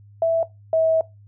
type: tone pair in turn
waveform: sine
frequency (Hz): 659.3 / 645.7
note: E5 / E5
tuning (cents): 0 / -36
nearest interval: unison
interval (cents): 36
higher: first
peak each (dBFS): -15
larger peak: neither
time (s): 0.22-0.43 / 0.73-1.01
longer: second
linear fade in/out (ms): 2
effects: noise-tail reverb RT60 0.2 s tail -19 dB re dry + added 102 Hz sine -45 dBFS peak until 1.27 s